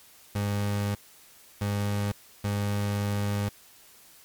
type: tone bursts at uneven times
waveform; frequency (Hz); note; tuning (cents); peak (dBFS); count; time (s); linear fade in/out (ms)
30% pulse; 102.1; G#2; -29; -23; 3; 0.35-0.95 / 1.61-2.12 / 2.44-3.49; 5
effects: white hiss -54 dBFS RMS until 4.24 s + MP3 96 kbps